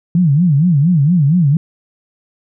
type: tone with vibrato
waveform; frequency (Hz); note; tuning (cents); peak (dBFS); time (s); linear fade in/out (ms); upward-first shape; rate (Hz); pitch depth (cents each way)
sine; 158.5; D#3; +32; -8; 0.15-1.57; 2; sine; 4.3; 250
effects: none